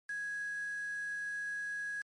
sine tone with quantisation, 1661.2 Hz, G#6, in tune, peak -36 dBFS, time 0.09-2.02 s, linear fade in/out 5 ms, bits 8, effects MP3 48 kbps

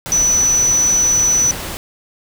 sine tone in noise, 5960 Hz, F#8, 12 cents sharp, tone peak -11 dBFS, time 0.12-1.51 s, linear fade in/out 0 ms, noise pink, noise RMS -26 dBFS, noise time 0.06-1.77 s, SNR +12 dB, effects none

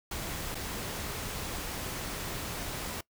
pink noise with dropouts, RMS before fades -37 dBFS, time 0.11-3.01 s, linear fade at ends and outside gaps 5 ms, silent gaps 0.547-0.552 s, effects noise-tail reverb RT60 0.1 s tail -21 dB re dry

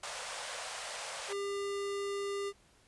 pink band-pass noise, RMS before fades -42 dBFS, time 0.03-1.33 s, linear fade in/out 5 ms, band 510 to 10000 Hz, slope 48 dB/octave
square tone, 400.3 Hz, G4, 36 cents sharp, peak -35 dBFS, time 1.28-2.53 s, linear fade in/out 50 ms
effects pink hiss -65 dBFS RMS until 2.87 s + resampled to 24000 Hz

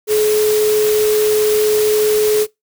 sine tone in noise, 426.2 Hz, G#4, 45 cents sharp, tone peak -11 dBFS, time 0.07-2.47 s, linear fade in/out 50 ms, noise white, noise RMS -23 dBFS, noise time 0.07-2.47 s, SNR +9 dB, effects noise-tail reverb RT60 0.2 s tail -24 dB re dry

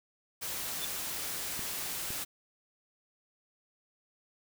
white noise, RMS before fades -37 dBFS, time 0.41-2.25 s, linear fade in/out 20 ms
sine tone with exponential growth, 3520 Hz, A7, in tune, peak -32 dBFS, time 0.76-0.85 s, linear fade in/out 5 ms, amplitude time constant 18 ms
clicks, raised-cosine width 3 ms, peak -30 dBFS, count 2, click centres 1.593 / 2.105 s
effects none

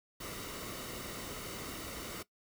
pink noise with comb filter, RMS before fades -43 dBFS, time 0.2-2.23 s, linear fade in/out 10 ms, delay 1.2 ms, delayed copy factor -0.5, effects noise-tail reverb RT60 0.1 s tail -18 dB re dry

